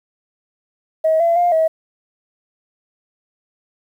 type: tone with pitch steps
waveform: sine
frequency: 637 / 676 / 703 / 642 Hz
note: D#5 / E5 / F5 / E5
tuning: +41 / +43 / +11 / -46 cents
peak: -11 dBFS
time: 1.04-1.68 s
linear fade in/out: 10 ms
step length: 160 ms
effects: tanh soft clip ceiling -7 dBFS + 8-bit